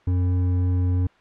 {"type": "tone with hard clipping", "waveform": "triangle", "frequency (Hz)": 90.3, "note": "F#2", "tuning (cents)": -42, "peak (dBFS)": -20, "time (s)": [0.07, 1.07], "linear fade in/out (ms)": 5, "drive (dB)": 11, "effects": ["white hiss -55 dBFS RMS until 1.2 s", "low-pass 2000 Hz 12 dB/octave"]}